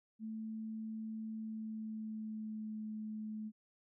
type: tone with pitch glide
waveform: sine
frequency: 220 to 215.7 Hz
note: A3 to A3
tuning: 0 to -34 cents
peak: -40 dBFS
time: 0.19-3.52 s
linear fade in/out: 50 ms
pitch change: -34 cents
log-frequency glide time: 1.34-2.82 s
effects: none